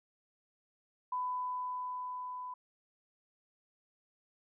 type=tone with level ramp; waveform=sine; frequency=1000 Hz; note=B5; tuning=21 cents sharp; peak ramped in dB=-32 to -40 dBFS; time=1.12-2.54 s; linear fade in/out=5 ms; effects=none